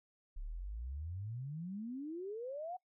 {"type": "exponential sweep", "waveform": "sine", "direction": "up", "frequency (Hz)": [32.8, 751], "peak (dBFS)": -40, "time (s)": [0.36, 2.77], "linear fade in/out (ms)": 10, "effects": ["noise-tail reverb RT60 0.1 s tail -23 dB re dry"]}